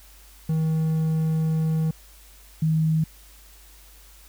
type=tone pair in turn; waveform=triangle / sine; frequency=159 / 158.41 Hz; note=D#3 / D#3; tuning=+38 / +31 cents; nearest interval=unison; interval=7 cents; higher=first; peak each=-18 / -18 dBFS; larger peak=neither; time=0.49-1.91 / 2.62-3.04 s; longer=first; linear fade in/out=5 ms; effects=added 50 Hz sine -49 dBFS peak until 4.28 s + white hiss -52 dBFS RMS until 4.28 s